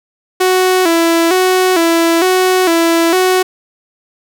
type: tone with vibrato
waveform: sawtooth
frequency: 351.3 Hz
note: F4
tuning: 10 cents sharp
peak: -5 dBFS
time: 0.4-3.43 s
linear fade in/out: 10 ms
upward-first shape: square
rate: 1.1 Hz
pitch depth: 92 cents each way
effects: none